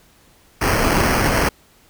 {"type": "noise with sample-and-hold", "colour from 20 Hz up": "pink", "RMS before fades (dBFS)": -17, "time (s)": [0.61, 1.49], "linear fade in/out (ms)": 5, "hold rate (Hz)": 3675, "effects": ["pink hiss -53 dBFS RMS until 1.89 s"]}